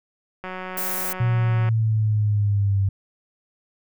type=click train; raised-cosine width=0.5 ms; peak=-18 dBFS; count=232; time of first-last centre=0.44-1.689 s; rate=185 Hz
type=noise; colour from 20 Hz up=violet; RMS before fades=-27 dBFS; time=0.77-1.13 s; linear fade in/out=5 ms
type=exponential sweep; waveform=sine; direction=down; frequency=120 to 97.1 Hz; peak=-17 dBFS; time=1.2-2.89 s; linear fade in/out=5 ms
effects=none